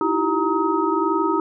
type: tone cluster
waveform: sine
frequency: 314.4 / 336.1 / 386.5 / 933 / 1268 Hz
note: D#4 / E4 / G4 / A#5 / D#6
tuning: +18 / +34 / -24 / +1 / +32 cents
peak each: -24 dBFS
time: 0.01-1.4 s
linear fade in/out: 2 ms
effects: none